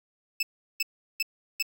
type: tone bursts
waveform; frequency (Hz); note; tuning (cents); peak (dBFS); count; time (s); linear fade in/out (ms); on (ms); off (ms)
25% pulse; 2625; E7; -8; -20; 4; 0.4-1.626; 5; 29; 370
effects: none